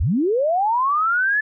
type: linear sweep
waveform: sine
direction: up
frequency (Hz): 51.2 to 1742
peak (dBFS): -16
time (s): 0-1.41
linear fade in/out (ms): 10
effects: none